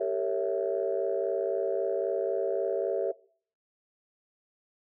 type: chord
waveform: sine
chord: G diminished seventh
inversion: none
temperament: equal with one note detuned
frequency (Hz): 392 / 455.8 / 554.4 / 659.3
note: G4 / Bb4 / Db5 / Fb5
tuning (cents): 0 / -39 / 0 / 0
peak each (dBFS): -31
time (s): 0-3.12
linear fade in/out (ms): 10
effects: noise-tail reverb RT60 0.5 s tail -20 dB re dry + tanh soft clip ceiling -17 dBFS